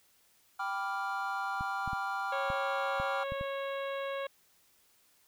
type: chord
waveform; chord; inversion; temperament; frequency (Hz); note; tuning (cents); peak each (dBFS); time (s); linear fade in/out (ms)
triangle; G dominant seventh; none; equal; 784 / 987.8 / 1174.7 / 1396.9; G5 / B5 / D6 / F6; 0 / 0 / 0 / 0; -35 / -38 / -38 / -35; 0.59-3.24; 10
type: clicks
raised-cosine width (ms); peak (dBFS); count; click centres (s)
5; -28; 7; 1.609 / 1.877 / 1.932 / 2.502 / 3 / 3.321 / 3.411
type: harmonic tone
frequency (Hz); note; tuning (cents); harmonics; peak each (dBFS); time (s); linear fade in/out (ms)
550; C#5; -14; 1 / 2 / 3 / 4 / 5 / 6 / 7; -35 / -41 / -45 / -47 / -49 / -51 / -52; 2.32-4.27; 5
effects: white hiss -67 dBFS RMS until 5.27 s